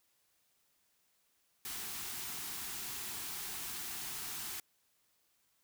white band-stop noise, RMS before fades -42 dBFS, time 1.65-4.6 s, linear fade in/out 2 ms, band 440 to 680 Hz, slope 96 dB/octave, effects white hiss -75 dBFS RMS until 5.63 s

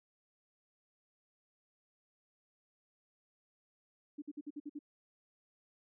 sine tone bursts, 293.7 Hz, D4, in tune, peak -40 dBFS, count 7, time 4.18-4.791 s, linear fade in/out 10 ms, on 41 ms, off 54 ms, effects none

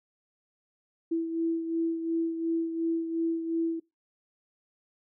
sine beating tone pair, 329.6 / 332.4 Hz, E4 / E4, 0 / +15 cents, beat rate 2.8 Hz, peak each -27 / -35 dBFS, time 1.11-3.8 s, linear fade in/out 10 ms, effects noise-tail reverb RT60 0.2 s tail -21 dB re dry

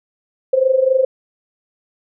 sine tone with amplitude modulation, 523.3 Hz, C5, in tune, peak -8 dBFS, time 0.53-1.05 s, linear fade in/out 5 ms, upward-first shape sine, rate 23.9 Hz, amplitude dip 75%, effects none

